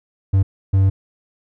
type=tone bursts at uneven times; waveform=triangle; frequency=96.5 Hz; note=G2; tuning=27 cents flat; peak=-9 dBFS; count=2; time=0.33-0.43 / 0.73-0.9 s; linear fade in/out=10 ms; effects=none